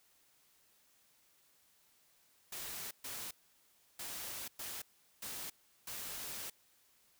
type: noise bursts at uneven times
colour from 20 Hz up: white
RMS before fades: -44 dBFS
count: 6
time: 2.52-2.91 / 3.04-3.31 / 3.99-4.48 / 4.59-4.82 / 5.22-5.5 / 5.87-6.5 s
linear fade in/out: 5 ms
effects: white hiss -70 dBFS RMS until 7.19 s